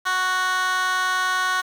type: tone with high-pass filter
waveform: 15% pulse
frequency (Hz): 370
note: F#4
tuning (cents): 0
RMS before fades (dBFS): -22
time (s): 0.05-1.62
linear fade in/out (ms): 20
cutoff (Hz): 1300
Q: 2
effects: low-pass 8000 Hz 12 dB/octave + 7-bit